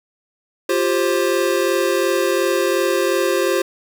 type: chord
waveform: square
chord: F suspended second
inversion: none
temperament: equal with one note detuned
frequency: 349.2 / 392 / 529 Hz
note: F4 / G4 / C5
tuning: 0 / 0 / +19 cents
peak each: -21 dBFS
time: 0.69-3.62 s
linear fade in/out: 5 ms
effects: none